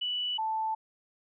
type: tone pair in turn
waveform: sine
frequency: 2960 / 880 Hz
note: F#7 / A5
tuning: 0 / 0 cents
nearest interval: octave + major sixth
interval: 2100 cents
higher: first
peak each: -29 / -28 dBFS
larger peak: second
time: 0.01-0.38 / 0.38-0.75 s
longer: neither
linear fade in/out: 10 ms
effects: none